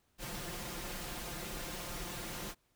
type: noise with comb filter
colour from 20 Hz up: pink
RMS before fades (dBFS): -42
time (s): 0.18-2.55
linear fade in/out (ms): 50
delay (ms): 5.7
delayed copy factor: +0.65
effects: pink hiss -75 dBFS RMS until 2.75 s